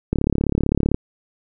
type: click train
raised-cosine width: 3 ms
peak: -5 dBFS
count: 30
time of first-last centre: 0.13-0.945 s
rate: 35.6 Hz
effects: none